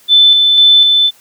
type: tone with tremolo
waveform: sine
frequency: 3520 Hz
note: A7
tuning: in tune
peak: -3 dBFS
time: 0.08-1.11 s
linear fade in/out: 50 ms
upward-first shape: square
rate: 2 Hz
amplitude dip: 30%
effects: white hiss -46 dBFS RMS until 1.2 s + high-pass 100 Hz 12 dB/octave